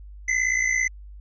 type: tone pair together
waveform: square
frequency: 2008 / 2066 Hz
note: B6 / C7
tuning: +28 / -22 cents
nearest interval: unison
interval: 50 cents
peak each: -24 dBFS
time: 0.28-0.88 s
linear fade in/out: 5 ms
effects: added 50 Hz sine -39 dBFS peak until 1.2 s + resampled to 16000 Hz